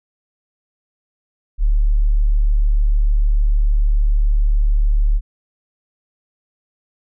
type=tone; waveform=sine; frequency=36.63 Hz; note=D1; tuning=4 cents flat; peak=-11 dBFS; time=1.58-5.21 s; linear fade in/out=50 ms; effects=none